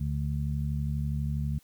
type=harmonic tone; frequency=72.3 Hz; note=D2; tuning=27 cents flat; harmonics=1 / 2 / 3; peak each=-31 / -30 / -37 dBFS; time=0-1.59 s; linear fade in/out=10 ms; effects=white hiss -63 dBFS RMS until 1.63 s